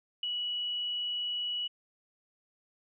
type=tone with ADSR envelope; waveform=sine; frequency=2935 Hz; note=F#7; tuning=15 cents flat; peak=-27 dBFS; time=0.23-1.68 s; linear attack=4 ms; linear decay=6 ms; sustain=-4 dB; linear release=15 ms; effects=none